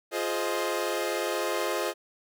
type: chord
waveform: sawtooth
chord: F minor seventh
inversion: none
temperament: equal with one note detuned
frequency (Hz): 349.2 / 421.6 / 523.3 / 622.3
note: F4 / Ab4 / C5 / Eb5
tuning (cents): 0 / +26 / 0 / 0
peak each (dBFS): -29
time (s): 0.11-1.94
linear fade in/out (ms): 50
effects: none